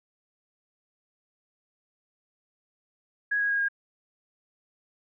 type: tone with pitch steps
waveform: sine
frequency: 1661.2 / 1648.8 / 1636.4 / 1624.2 Hz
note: G#6 / G#6 / G#6 / G#6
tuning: 0 / -13 / -26 / -39 cents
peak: -23 dBFS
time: 3.31-3.686 s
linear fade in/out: 10 ms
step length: 94 ms
effects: none